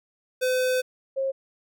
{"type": "tone pair in turn", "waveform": ["square", "sine"], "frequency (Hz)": [509, 537.4], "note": ["C5", "C5"], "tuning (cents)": [-48, 46], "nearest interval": "minor second", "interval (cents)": 94, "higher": "second", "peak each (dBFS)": [-22, -23], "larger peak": "first", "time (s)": [[0.41, 0.82], [1.16, 1.32]], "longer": "first", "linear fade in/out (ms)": 20, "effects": []}